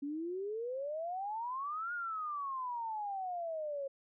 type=exponential two-way sweep; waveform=sine; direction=up then down; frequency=277.2 to 1446 to 541 Hz; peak=-36 dBFS; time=0.02-3.88 s; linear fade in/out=10 ms; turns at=1.93 s; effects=none